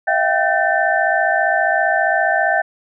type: tone cluster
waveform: sine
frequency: 642 / 697 / 780 / 1541 / 1781 Hz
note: E5 / F5 / G5 / G6 / A6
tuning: -46 / -4 / -9 / -30 / +21 cents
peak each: -20 dBFS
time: 0.07-2.62 s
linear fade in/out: 10 ms
effects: none